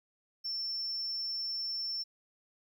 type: tone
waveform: triangle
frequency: 5390 Hz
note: E8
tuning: 38 cents sharp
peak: -31 dBFS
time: 0.44-2.04 s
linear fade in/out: 20 ms
effects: tanh soft clip ceiling -30 dBFS + 12-bit